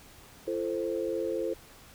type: chord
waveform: sine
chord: F major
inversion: none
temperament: equal with one note detuned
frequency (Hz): 340.3 / 440 / 523.3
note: F4 / A4 / C5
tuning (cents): -45 / 0 / 0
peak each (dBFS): -33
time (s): 0.47-1.54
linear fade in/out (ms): 10
effects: pink hiss -53 dBFS RMS until 1.94 s